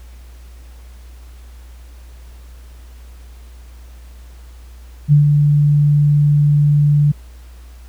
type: tone with ADSR envelope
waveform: sine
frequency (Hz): 146.5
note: D3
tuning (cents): -4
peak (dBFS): -5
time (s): 5.08-7.12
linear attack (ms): 43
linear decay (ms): 120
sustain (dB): -4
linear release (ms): 10
effects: added 60 Hz sine -35 dBFS peak until 7.88 s + pink hiss -50 dBFS RMS until 7.88 s